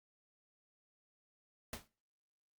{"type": "noise with exponential decay", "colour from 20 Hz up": "pink", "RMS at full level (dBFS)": -40, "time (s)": [1.73, 1.88], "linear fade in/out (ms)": 2, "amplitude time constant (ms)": 32, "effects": ["noise-tail reverb RT60 0.4 s tail -23 dB re dry", "Opus 48 kbps"]}